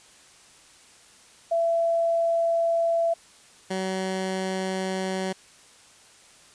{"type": "tone pair in turn", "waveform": ["sine", "15% pulse"], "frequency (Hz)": [670, 188.77], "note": ["E5", "F#3"], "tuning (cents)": [28, 35], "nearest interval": "octave + minor seventh", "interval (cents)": 2193, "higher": "first", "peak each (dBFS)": -20, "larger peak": "neither", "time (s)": [[1.51, 3.14], [3.7, 5.33]], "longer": "neither", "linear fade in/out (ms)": 10, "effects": ["white hiss -53 dBFS RMS until 6.54 s", "resampled to 22050 Hz"]}